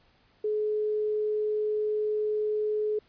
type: tone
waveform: sine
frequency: 425.2 Hz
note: G#4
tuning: 41 cents sharp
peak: -25 dBFS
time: 0.44-2.99 s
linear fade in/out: 5 ms
effects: pink hiss -64 dBFS RMS until 3.08 s + resampled to 11025 Hz

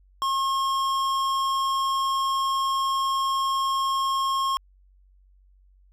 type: tone with tanh clipping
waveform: sine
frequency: 1078 Hz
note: C#6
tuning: 49 cents flat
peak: -24 dBFS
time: 0.22-4.57 s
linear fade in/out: 0 ms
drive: 16 dB
effects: added 47 Hz sine -54 dBFS peak until 5.92 s

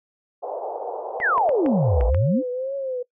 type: band-pass noise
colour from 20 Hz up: pink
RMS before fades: -30 dBFS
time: 0.42-2.11 s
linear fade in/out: 20 ms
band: 440 to 860 Hz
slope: 48 dB/octave
type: exponential two-way sweep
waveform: sine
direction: down then up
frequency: 2148 to 52.3 to 324 Hz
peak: -17 dBFS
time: 1.2-2.43 s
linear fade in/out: 50 ms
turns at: 2.06 s
type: clicks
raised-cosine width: 0.5 ms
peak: -18 dBFS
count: 6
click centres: 1.202 / 1.38 / 1.492 / 1.662 / 2.01 / 2.146 s
type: tone with vibrato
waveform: sine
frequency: 523.3 Hz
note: C5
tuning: in tune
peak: -24 dBFS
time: 1.63-3.03 s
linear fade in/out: 10 ms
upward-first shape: triangle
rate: 2 Hz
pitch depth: 110 cents each way
effects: noise-tail reverb RT60 0.1 s tail -22 dB re dry

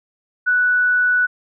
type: tone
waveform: sine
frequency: 1480 Hz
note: F#6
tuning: in tune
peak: -13 dBFS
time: 0.46-1.27 s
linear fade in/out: 20 ms
effects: none

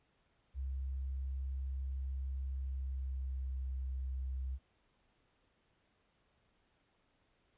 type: tone with pitch glide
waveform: sine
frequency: 66.5 to 65.28 Hz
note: C2 to C2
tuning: +29 to -3 cents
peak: -36 dBFS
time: 0.54-4.59 s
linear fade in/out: 50 ms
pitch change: -32 cents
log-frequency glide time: 2.51-3.61 s
effects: pink hiss -75 dBFS RMS until 7.57 s + resampled to 8000 Hz

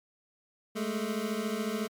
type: beating tone pair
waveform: 25% pulse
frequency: 207.7 / 221.7 Hz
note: G#3 / A3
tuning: 0 / +13 cents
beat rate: 14 Hz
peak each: -30 / -29 dBFS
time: 0.75-1.88 s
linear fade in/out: 20 ms
effects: MP3 96 kbps

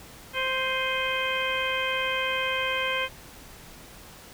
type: harmonic tone with a mistuned harmonic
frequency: 523.3 Hz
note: C5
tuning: in tune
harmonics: 1 / 2 / 3 / 4 / 5 / 6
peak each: -32 / -32 / -32 / -32 / -32 / -32 dBFS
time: 0.33-3.09 s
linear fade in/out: 50 ms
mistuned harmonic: 5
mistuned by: -67 cents
effects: pink hiss -47 dBFS RMS until 4.33 s

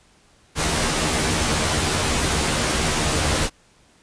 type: noise with comb filter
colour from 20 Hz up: pink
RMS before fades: -21 dBFS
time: 0.55-3.5 s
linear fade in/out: 50 ms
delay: 13 ms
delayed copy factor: +0.75
effects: pink hiss -56 dBFS RMS until 4.02 s + resampled to 22050 Hz

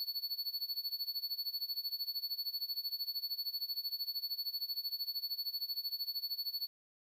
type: tone with tremolo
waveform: square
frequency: 4435 Hz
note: C#8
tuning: in tune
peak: -34 dBFS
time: 0-6.67 s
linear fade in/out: 0 ms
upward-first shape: sine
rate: 13 Hz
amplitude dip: 90%
effects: 11-bit

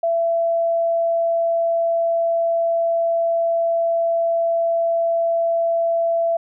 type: tone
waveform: sine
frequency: 670 Hz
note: E5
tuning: 28 cents sharp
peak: -16 dBFS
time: 0.03-6.37 s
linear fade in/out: 5 ms
effects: none

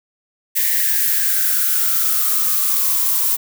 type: noise with high-pass filter sweep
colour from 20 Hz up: violet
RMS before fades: -17 dBFS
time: 0.55-3.37 s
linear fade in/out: 20 ms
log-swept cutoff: 1900 to 960 Hz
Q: 9.3
effects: none

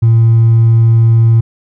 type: tone with hard clipping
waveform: triangle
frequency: 114.2 Hz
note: A#2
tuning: 35 cents flat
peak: -4 dBFS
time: 0.02-1.41 s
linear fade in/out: 10 ms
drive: 2 dB
effects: none

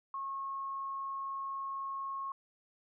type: tone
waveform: sine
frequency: 1089 Hz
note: C#6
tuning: 31 cents flat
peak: -36 dBFS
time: 0.14-2.32 s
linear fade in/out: 2 ms
effects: none

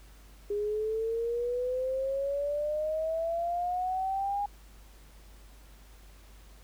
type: exponential sweep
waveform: sine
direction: up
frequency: 407.9 to 820 Hz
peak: -28 dBFS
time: 0.5-4.46 s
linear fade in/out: 5 ms
effects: added 50 Hz sine -51 dBFS peak until 6.63 s + pink hiss -59 dBFS RMS until 6.63 s

